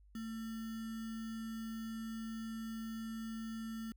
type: tone with sample-and-hold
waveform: sine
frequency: 224.1 Hz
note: A3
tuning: 32 cents sharp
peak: -40 dBFS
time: 0.15-3.92 s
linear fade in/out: 2 ms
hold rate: 1575 Hz
effects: added 50 Hz sine -60 dBFS peak until 3.96 s